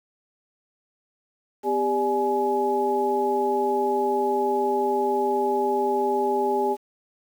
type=tone cluster; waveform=sine; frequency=251.8 / 399.4 / 588 / 842 Hz; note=B3 / G4 / D5 / G#5; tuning=+34 / +32 / +2 / +24 cents; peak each=-31 / -23 / -32 / -24 dBFS; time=1.63-6.77 s; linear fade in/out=50 ms; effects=8-bit